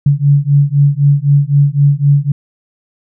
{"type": "beating tone pair", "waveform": "sine", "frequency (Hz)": [140.7, 144.6], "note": ["C#3", "D3"], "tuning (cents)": [26, -27], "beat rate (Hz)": 3.9, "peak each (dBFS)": -10, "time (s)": [0.06, 2.32], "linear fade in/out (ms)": 5, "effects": []}